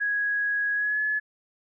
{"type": "tone with pitch glide", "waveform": "sine", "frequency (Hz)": [1661.2, 1708.9], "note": ["G#6", "G#6"], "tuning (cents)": [0, 49], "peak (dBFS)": -23, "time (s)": [0, 1.2], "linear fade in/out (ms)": 20, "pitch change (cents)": 49, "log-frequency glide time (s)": [0.74, 1], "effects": []}